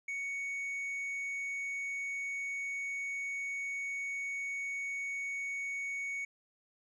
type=tone with tanh clipping; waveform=sine; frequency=2228 Hz; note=C#7; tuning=8 cents sharp; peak=-36 dBFS; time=0.08-6.25 s; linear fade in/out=5 ms; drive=4 dB; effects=none